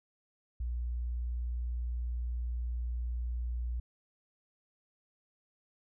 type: tone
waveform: sine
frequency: 59.9 Hz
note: A#1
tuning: 48 cents sharp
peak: -32 dBFS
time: 0.6-3.8 s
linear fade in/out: 5 ms
effects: none